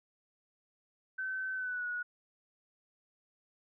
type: tone with pitch glide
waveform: sine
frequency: 1531 to 1459.3 Hz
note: G6 to F#6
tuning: -41 to -24 cents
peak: -34 dBFS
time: 1.18-2.03 s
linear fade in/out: 10 ms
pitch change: -83 cents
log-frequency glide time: 1.54-1.86 s
effects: none